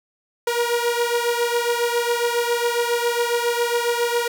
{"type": "beating tone pair", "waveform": "sawtooth", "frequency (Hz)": [473, 480.3], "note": ["A#4", "B4"], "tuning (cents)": [25, -48], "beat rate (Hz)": 7.3, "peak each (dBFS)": [-17, -20], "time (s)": [0.47, 4.28], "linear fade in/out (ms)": 5, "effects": []}